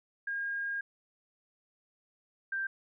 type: tone pair in turn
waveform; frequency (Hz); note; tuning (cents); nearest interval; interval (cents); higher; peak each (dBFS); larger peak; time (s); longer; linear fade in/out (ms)
sine; 1621 / 1576.7; G#6 / G6; -42 / +10; unison; 48; first; -32 / -31; second; 0.27-0.81 / 2.52-2.67; first; 5
effects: none